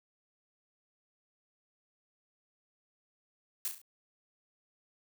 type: noise with echo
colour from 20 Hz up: blue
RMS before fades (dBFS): -34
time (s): 3.65-3.68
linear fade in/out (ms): 0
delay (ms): 34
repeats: 4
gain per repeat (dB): -6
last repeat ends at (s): 3.816
effects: none